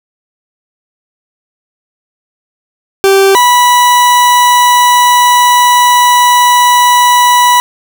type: tone pair in turn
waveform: 40% pulse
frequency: 390 / 980.4 Hz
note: G4 / B5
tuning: -9 / -13 cents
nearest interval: octave + major third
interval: 1596 cents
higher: second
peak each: -3 dBFS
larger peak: neither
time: 3.04-3.35 / 3.35-7.6 s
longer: second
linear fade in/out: 0 ms
effects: none